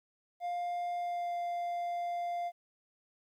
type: tone with pitch glide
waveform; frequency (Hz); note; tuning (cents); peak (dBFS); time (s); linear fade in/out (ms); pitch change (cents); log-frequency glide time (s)
triangle; 703 to 697.3; F5 to F5; +11 to -3; -31; 0.4-2.52; 50; -14; 0.98-1.35
effects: 12-bit